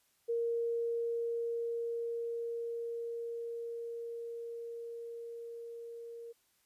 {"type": "tone with level ramp", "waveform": "sine", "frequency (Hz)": 466.2, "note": "A#4", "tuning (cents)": 0, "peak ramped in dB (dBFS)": [-30, -44], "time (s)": [0.28, 6.33], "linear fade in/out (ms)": 20, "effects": ["white hiss -73 dBFS RMS until 6.65 s", "resampled to 32000 Hz"]}